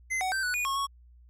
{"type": "tone with pitch steps", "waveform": "square", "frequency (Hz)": [2061, 749, 1557, 1478, 2454, 1090, 1109], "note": ["C7", "F#5", "G6", "F#6", "D#7", "C#6", "C#6"], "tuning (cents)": [-27, 21, -12, -2, -25, -29, 0], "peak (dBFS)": -28, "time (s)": [0.1, 0.87], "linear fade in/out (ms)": 20, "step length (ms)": 110, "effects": ["added 60 Hz sine -52 dBFS peak until 1.29 s", "low-pass 12000 Hz 12 dB/octave"]}